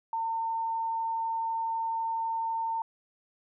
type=tone; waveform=sine; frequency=906 Hz; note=A#5; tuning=50 cents flat; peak=-28 dBFS; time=0.13-2.82 s; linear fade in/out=2 ms; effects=none